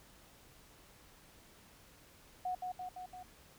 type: tone with echo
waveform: sine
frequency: 732 Hz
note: F#5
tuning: 19 cents flat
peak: -34 dBFS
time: 2.45-2.55 s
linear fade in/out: 5 ms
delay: 170 ms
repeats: 4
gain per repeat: -3 dB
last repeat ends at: 3.23 s
effects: pink hiss -61 dBFS RMS until 3.58 s